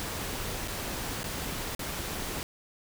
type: noise with dropouts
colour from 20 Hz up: pink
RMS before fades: -35 dBFS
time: 0-2.43 s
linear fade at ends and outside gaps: 0 ms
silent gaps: 0.676-0.682 / 1.232-1.242 / 1.749-1.793 s
effects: none